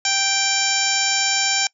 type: harmonic tone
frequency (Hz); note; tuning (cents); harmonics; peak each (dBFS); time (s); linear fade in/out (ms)
784; G5; 0; 1 / 2 / 3 / 4 / 5 / 6 / 7 / 8 / 9; -27 / -27 / -25 / -27 / -29 / -29 / -24 / -29 / -24; 0.05-1.67; 2
effects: noise-tail reverb RT60 0.1 s tail -24 dB re dry